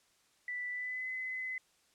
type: tone with pitch glide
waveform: sine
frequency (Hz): 1975.5 to 2029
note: B6 to B6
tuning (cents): 0 to +46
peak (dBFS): -36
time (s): 0.48-1.58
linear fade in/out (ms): 2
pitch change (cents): +46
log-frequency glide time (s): 0.71-1.08
effects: white hiss -70 dBFS RMS until 1.94 s + low-pass 9000 Hz 12 dB/octave